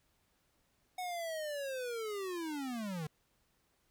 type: linear sweep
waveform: square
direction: down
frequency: 741 to 146.83 Hz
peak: -38 dBFS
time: 0.98-3.07 s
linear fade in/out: 5 ms
effects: pink hiss -75 dBFS RMS until 3.9 s